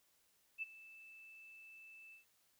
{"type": "tone with ADSR envelope", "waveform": "sine", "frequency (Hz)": 2637, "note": "E7", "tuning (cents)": 0, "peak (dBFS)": -37, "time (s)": [0.58, 2.25], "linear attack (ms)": 43, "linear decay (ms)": 21, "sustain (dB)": -18, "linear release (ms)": 120, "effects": ["white hiss -75 dBFS RMS until 2.59 s"]}